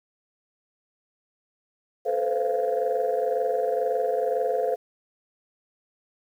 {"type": "tone cluster", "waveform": "sine", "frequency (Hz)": [437.9, 503, 525, 690], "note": ["A4", "B4", "C5", "F5"], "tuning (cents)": [-8, 32, 6, -21], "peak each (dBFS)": -27, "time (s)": [2.05, 4.76], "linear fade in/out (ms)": 20, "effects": ["tanh soft clip ceiling -15 dBFS", "9-bit"]}